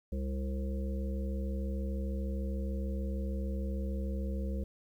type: harmonic tone with a mistuned harmonic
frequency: 66.5 Hz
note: C2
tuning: 29 cents sharp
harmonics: 1 / 3 / 5 / 7 / 8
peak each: -33 / -39 / -47 / -47 / -46 dBFS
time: 0.12-4.64 s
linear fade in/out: 5 ms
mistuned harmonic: 7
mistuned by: -26 cents
effects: 11-bit